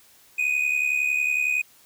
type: tone with amplitude modulation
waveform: triangle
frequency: 2489 Hz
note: D#7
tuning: in tune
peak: -16 dBFS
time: 0.38-1.62 s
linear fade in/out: 10 ms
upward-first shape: sine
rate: 70.9 Hz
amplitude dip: 70%
effects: white hiss -55 dBFS RMS until 1.85 s